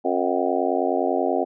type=harmonic tone with a mistuned harmonic; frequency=90 Hz; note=F#2; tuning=47 cents flat; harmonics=3 / 4 / 5 / 6 / 7 / 8 / 9; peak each=-27 / -26 / -27 / -30 / -26 / -27 / -29 dBFS; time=0.04-1.45 s; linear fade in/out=20 ms; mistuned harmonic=9; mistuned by=-68 cents; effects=none